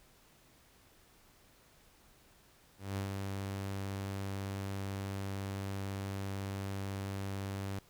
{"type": "tone with ADSR envelope", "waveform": "sawtooth", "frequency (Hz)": 98, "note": "G2", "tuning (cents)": 0, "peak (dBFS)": -30, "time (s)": [2.78, 7.79], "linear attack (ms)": 190, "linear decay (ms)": 110, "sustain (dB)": -3, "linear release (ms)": 4, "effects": ["pink hiss -64 dBFS RMS until 7.89 s"]}